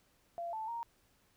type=tone with pitch steps; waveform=sine; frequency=685 / 878 / 932 Hz; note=F5 / A5 / A#5; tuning=-34 / -4 / -1 cents; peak=-37 dBFS; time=0.38-0.83 s; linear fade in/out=0 ms; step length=150 ms; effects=pink hiss -71 dBFS RMS until 1.36 s